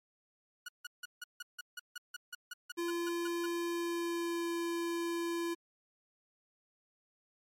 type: tone bursts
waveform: sawtooth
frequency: 1454 Hz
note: F#6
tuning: 31 cents flat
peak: -37 dBFS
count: 16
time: 0.66-3.46 s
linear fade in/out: 5 ms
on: 25 ms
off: 160 ms
type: tone with pitch glide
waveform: square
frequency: 342.3 to 339.5 Hz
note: F4 to F4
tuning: -35 to -49 cents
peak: -34 dBFS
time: 2.77-5.55 s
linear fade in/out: 20 ms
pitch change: -14 cents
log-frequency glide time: 3.69-4.49 s
effects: MP3 64 kbps